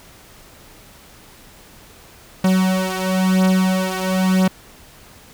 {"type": "beating tone pair", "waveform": "45% pulse", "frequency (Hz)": [186.7, 187.69], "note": ["F#3", "F#3"], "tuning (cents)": [16, 25], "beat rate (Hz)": 0.99, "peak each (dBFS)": [-17, -19], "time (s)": [2.44, 4.48], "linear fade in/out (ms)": 5, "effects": ["pink hiss -45 dBFS RMS until 5.33 s"]}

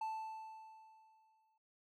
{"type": "tone with exponential decay", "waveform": "triangle", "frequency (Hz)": 880, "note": "A5", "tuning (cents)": 0, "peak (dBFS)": -35, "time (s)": [0.01, 1.58], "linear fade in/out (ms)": 5, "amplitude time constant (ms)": 340, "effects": []}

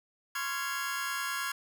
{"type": "chord", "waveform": "sawtooth", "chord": "Db major seventh", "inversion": "third", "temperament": "just", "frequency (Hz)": [1039.4, 1108.7, 1385.9, 1663.1], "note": ["C6", "Db6", "F6", "Ab6"], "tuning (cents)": [-12, 0, -14, 2], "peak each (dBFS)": [-36, -36, -33, -32], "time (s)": [0.35, 1.52], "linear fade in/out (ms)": 5, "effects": []}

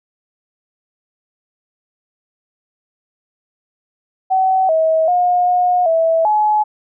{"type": "tone with pitch steps", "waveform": "sine", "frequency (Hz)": [757, 641, 716, 720, 654, 849], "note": ["F#5", "E5", "F5", "F#5", "E5", "G#5"], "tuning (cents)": [39, -49, 43, -47, -14, 38], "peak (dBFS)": -11, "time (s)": [4.3, 6.64], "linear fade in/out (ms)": 20, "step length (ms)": 390, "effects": []}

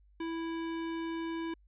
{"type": "tone", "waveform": "square", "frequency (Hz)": 329.6, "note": "E4", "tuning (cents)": 0, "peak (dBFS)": -35, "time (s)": [0.2, 1.54], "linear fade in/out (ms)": 5, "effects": ["added 50 Hz sine -60 dBFS peak until 1.67 s", "resampled to 8000 Hz"]}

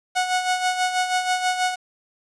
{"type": "tone with tremolo", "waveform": "sawtooth", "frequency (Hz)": 734, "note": "F#5", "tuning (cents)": -14, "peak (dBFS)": -14, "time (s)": [0.15, 1.76], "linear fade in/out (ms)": 20, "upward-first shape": "sine", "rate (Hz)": 6.2, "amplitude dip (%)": 60, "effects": ["resampled to 22050 Hz", "8-bit"]}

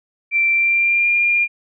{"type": "tone with pitch glide", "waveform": "sine", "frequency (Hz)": [2349, 2405], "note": ["D7", "D7"], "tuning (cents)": [0, 41], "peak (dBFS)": -13, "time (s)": [0.31, 1.48], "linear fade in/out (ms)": 50, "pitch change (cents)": 41, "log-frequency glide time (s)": [0.52, 1.13], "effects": []}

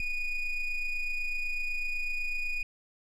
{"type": "ring-modulated tone", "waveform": "triangle", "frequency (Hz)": 1226, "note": "D#6", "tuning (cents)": -26, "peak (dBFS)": -24, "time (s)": [0, 2.63], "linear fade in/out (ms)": 2, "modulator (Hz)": 1240, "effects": []}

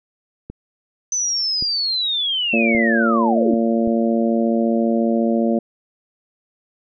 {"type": "click train", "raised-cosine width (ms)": 3, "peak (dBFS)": -18, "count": 4, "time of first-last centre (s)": [0.5, 3.875], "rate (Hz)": 0.889}
{"type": "linear sweep", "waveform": "sine", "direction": "down", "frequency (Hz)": [6110, 229.1], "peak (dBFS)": -18, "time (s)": [1.12, 3.54], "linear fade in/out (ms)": 2}
{"type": "harmonic tone", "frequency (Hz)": 114.5, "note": "A#2", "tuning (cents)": -31, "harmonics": [2, 3, 4, 5, 6], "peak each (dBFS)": [-17, -23, -26, -23, -28], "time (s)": [2.53, 5.59], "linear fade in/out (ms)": 5}
{"effects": []}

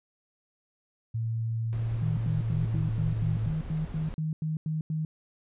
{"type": "tone with pitch glide", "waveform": "sine", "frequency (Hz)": [113.4, 109.85], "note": ["A#2", "A2"], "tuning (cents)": [-47, -2], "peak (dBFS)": -27, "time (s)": [1.14, 3.5], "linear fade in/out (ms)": 10, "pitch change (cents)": -55, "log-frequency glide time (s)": [2.33, 3.28]}
{"type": "noise", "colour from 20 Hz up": "brown", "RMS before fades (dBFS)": -39, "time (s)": [1.73, 4.14], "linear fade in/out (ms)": 0}
{"type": "tone bursts", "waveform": "sine", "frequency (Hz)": 156.7, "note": "D#3", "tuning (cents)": 13, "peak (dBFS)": -27, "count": 13, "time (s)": [2.02, 5.05], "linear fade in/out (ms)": 2, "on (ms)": 150, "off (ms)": 90}
{"type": "tone with exponential decay", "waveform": "sine", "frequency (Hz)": 320.1, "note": "D#4", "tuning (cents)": 49, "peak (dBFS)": -37, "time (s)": [2.74, 3.06], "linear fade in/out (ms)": 0, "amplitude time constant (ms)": 69}
{"effects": ["resampled to 8000 Hz"]}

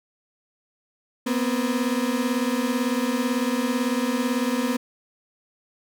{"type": "beating tone pair", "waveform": "35% pulse", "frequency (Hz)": [239.1, 257.1], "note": ["A#3", "C4"], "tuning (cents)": [44, -30], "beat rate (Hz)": 18, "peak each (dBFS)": -23, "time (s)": [1.26, 4.77], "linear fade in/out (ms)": 10, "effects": []}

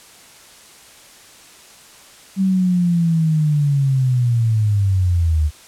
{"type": "linear sweep", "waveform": "sine", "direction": "down", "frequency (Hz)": [193.9, 73.42], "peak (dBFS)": -13, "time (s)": [2.36, 5.51], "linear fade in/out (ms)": 50, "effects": ["white hiss -44 dBFS RMS until 5.67 s", "low-pass 10000 Hz 12 dB/octave"]}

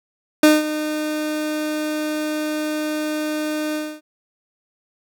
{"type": "tone with ADSR envelope", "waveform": "30% pulse", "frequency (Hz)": 305.4, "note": "D#4", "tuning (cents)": -32, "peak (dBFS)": -5, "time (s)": [0.43, 4.01], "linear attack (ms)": 4, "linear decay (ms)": 190, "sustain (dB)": -14, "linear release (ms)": 260, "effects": []}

